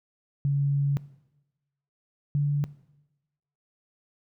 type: tone pair in turn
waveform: sine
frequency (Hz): 141 / 144.3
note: C#3 / D3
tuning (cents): +30 / -30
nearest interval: unison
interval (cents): 40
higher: second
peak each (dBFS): -21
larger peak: neither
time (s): 0.45-0.97 / 2.35-2.64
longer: first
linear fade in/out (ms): 0
effects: noise-tail reverb RT60 1.0 s tail -19 dB re dry